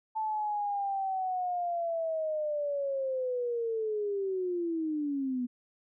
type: linear sweep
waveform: sine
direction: down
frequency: 880 to 241.8 Hz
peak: -29 dBFS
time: 0.15-5.47 s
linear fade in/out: 20 ms
effects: none